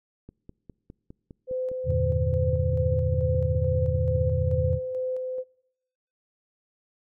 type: click train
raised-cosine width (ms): 3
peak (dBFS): -30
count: 20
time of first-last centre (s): 0.29-4.16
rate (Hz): 4.91
type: tone with tremolo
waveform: sine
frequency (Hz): 512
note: C5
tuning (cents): -38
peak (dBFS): -26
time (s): 1.47-5.44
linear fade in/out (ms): 50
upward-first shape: square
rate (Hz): 2.3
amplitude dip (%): 30
type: chord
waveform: sine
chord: E half-diminished seventh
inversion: none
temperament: equal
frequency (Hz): 82.41 / 98 / 116.54 / 146.83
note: E2 / G2 / Bb2 / D3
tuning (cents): 0 / 0 / 0 / 0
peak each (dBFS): -26 / -30 / -29 / -29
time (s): 1.84-4.8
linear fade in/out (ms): 50
effects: noise-tail reverb RT60 0.9 s tail -25 dB re dry